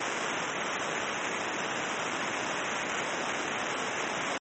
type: noise with sample-and-hold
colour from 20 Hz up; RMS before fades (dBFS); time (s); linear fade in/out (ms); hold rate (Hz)
violet; -32; 0-4.38; 5; 4410
effects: high-pass 200 Hz 12 dB/octave + MP3 32 kbps

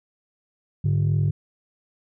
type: tone pair together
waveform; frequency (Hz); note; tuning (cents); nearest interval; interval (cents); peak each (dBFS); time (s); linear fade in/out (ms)
sine; 103.83 / 146.94; G#2 / D3; 0 / +1; tritone; 601; -19; 0.84-1.31; 10
effects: tanh soft clip ceiling -15 dBFS

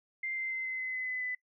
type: tone with pitch steps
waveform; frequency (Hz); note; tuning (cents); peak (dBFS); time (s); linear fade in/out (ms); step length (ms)
sine; 2093 / 2080 / 2067 / 2053 / 2040 / 2028 / 2015 / 2002; C7 / C7 / C7 / C7 / C7 / B6 / B6 / B6; 0 / -11 / -22 / -33 / -44 / +45 / +34 / +23; -33; 0.23-1.35; 5; 140
effects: noise-tail reverb RT60 0.1 s tail -21 dB re dry

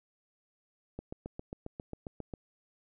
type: click train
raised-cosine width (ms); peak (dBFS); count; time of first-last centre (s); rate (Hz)
2; -26; 11; 0.99-2.338; 7.42
effects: none

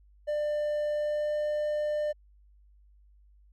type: tone with pitch glide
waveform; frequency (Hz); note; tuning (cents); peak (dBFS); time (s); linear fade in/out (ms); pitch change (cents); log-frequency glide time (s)
triangle; 596 to 599.5; D5 to D5; +25 to +36; -25; 0.27-2.13; 20; +11; 0.91-1.38
effects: added 50 Hz sine -56 dBFS peak until 3.52 s

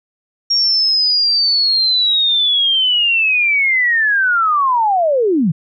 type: linear sweep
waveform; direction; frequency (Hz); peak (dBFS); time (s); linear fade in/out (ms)
sine; down; 5588 to 140.1; -11; 0.5-5.52; 10
effects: none

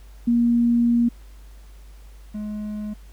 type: tone pair in turn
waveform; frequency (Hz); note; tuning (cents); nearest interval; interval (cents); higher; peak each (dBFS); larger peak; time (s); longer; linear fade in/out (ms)
sine / triangle; 236.6 / 210.8; A#3 / G#3; +26 / +26; major second; 200; first; -15 / -25; first; 0.27-1.09 / 2.34-2.94; first; 10
effects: added 50 Hz sine -41 dBFS peak until 3.12 s + pink hiss -56 dBFS RMS until 3.12 s

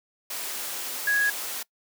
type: tone in noise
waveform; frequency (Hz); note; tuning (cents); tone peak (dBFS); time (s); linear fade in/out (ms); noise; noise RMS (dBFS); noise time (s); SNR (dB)
sine; 1661.2; G#6; 0; -20; 1.07-1.3; 5; white; -33; 0.3-1.63; +10
effects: noise-tail reverb RT60 0.1 s tail -23 dB re dry + high-pass 300 Hz 12 dB/octave

